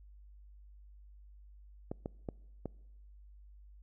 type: clicks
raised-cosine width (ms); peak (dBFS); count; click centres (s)
2; -24; 4; 1.915 / 2.059 / 2.288 / 2.657
effects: noise-tail reverb RT60 1.0 s tail -25 dB re dry + added 50 Hz sine -53 dBFS peak until 3.82 s